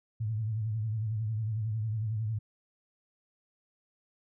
sine tone with vibrato, 109.4 Hz, A2, 9 cents flat, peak -29 dBFS, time 0.2-2.39 s, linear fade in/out 10 ms, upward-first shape triangle, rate 11 Hz, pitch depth 100 cents each way, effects none

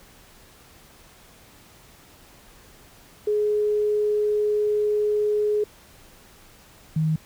sine tone pair in turn, 420 / 157.32 Hz, G#4 / D#3, +19 / +19 cents, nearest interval octave + perfect fourth, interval 1700 cents, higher first, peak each -19 dBFS, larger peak neither, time 3.27-5.64 / 6.96-7.16 s, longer first, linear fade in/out 5 ms, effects pink hiss -51 dBFS RMS until 7.25 s

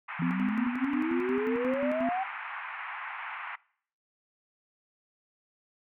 pink band-pass noise, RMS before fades -39 dBFS, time 0.08-3.56 s, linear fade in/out 10 ms, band 840 to 2500 Hz, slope 48 dB/octave
sine exponential sweep, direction up, 164.81 to 784 Hz, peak -28 dBFS, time 0.19-2.24 s, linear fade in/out 10 ms
sine tone with tremolo, 254.2 Hz, C4, 50 cents flat, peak -28 dBFS, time 0.22-2.09 s, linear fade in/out 2 ms, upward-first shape square, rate 5.6 Hz, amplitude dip 60%
effects noise-tail reverb RT60 0.6 s tail -23 dB re dry

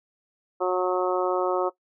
harmonic tone, 182.6 Hz, F#3, 23 cents flat, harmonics 2 / 3 / 4 / 5 / 6 / 7, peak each -25 / -26 / -30 / -32 / -33 / -32 dBFS, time 0.6-1.7 s, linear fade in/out 20 ms, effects noise-tail reverb RT60 0.1 s tail -18 dB re dry

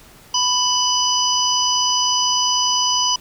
harmonic tone, 993 Hz, B5, 9 cents sharp, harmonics 1 / 3 / 5 / 6, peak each -21 / -21 / -21 / -21 dBFS, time 0.34-3.16 s, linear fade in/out 5 ms, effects pink hiss -46 dBFS RMS until 3.2 s

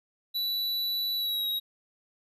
square tone with pitch glide, 3951 to 3821 Hz, B7 to A#7, 0 to +42 cents, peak -28 dBFS, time 0.34-1.6 s, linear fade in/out 20 ms, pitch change -58 cents, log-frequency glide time 1.16-1.46 s, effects none

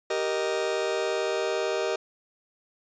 40% pulse chord, Eb major, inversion first, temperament just, 388.9 / 466.7 / 622.3 Hz, G4 / Bb4 / Eb5, -14 / +2 / 0 cents, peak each -29 dBFS, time 0.1-1.96 s, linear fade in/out 5 ms, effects resampled to 16000 Hz

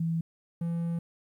sine / triangle tone pair in turn, 164.81 / 168.76 Hz, E3 / E3, 0 / +41 cents, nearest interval unison, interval 41 cents, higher second, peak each -26 dBFS, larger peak neither, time 0-0.21 / 0.61-0.99 s, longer second, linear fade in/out 5 ms, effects 11-bit

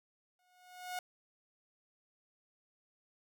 sawtooth tone with exponential growth, 726 Hz, F#5, 33 cents flat, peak -32 dBFS, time 0.39-0.99 s, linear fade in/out 2 ms, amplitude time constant 130 ms, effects none

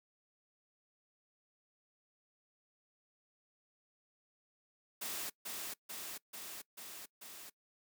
white noise with echo, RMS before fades -41 dBFS, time 5.01-5.3 s, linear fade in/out 10 ms, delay 440 ms, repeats 5, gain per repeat -2 dB, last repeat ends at 7.5 s, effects noise-tail reverb RT60 0.1 s tail -22 dB re dry + high-pass 150 Hz 12 dB/octave

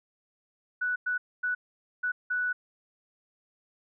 sine tone bursts at uneven times, 1480 Hz, F#6, in tune, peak -26 dBFS, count 5, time 0.81-0.96 / 1.06-1.18 / 1.43-1.55 / 2.03-2.12 / 2.3-2.53 s, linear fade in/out 10 ms, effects none

